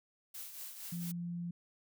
blue noise with tremolo, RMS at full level -44 dBFS, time 0.34-1.12 s, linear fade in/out 10 ms, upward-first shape triangle, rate 4.3 Hz, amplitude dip 60%
sine tone, 172.9 Hz, F3, 17 cents flat, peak -37 dBFS, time 0.92-1.51 s, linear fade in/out 5 ms
effects none

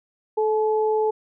sine tone pair together, 434 / 858 Hz, A4 / A5, -24 / -44 cents, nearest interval octave, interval 1180 cents, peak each -19 / -25 dBFS, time 0.37-1.11 s, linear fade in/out 10 ms, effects none

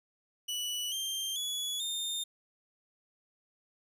sawtooth tone with pitch steps, 2955 / 3167 / 3394 / 3638 Hz, F#7 / G7 / G#7 / A#7, -3 / +17 / +37 / -43 cents, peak -30 dBFS, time 0.48-2.24 s, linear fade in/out 10 ms, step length 440 ms, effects resampled to 32000 Hz + 12-bit

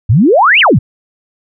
sine exponential two-way sweep, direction up then down, 92.5 to 3136 to 92.5 Hz, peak -4 dBFS, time 0.09-0.79 s, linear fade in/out 10 ms, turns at 0.6 s, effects none

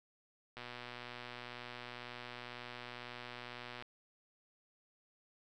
click train, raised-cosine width 0.3 ms, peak -30 dBFS, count 398, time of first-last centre 0.57-3.824 s, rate 122 Hz, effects none

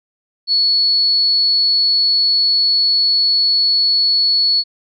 sine tone, 4400 Hz, C#8, 14 cents flat, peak -11 dBFS, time 0.47-4.64 s, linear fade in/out 50 ms, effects none

